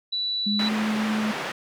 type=tone; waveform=sine; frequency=3951 Hz; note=B7; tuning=in tune; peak=-24 dBFS; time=0.12-0.69 s; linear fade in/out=10 ms
type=tone with pitch glide; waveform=sine; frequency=207.7 to 215.8 Hz; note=G#3 to A3; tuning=0 to -33 cents; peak=-23 dBFS; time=0.46-1.32 s; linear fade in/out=10 ms; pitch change=+67 cents; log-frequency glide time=0.57-0.67 s
type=band-pass noise; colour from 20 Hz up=white; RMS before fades=-31 dBFS; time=0.59-1.52 s; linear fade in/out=5 ms; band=150 to 2100 Hz; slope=12 dB/octave
effects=none